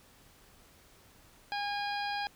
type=harmonic tone; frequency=816 Hz; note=G#5; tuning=31 cents flat; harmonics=1 / 2 / 3 / 4 / 5 / 6; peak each=-34 / -39 / -43 / -45 / -45 / -44 dBFS; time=1.52-2.27 s; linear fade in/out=0 ms; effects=pink hiss -60 dBFS RMS until 2.35 s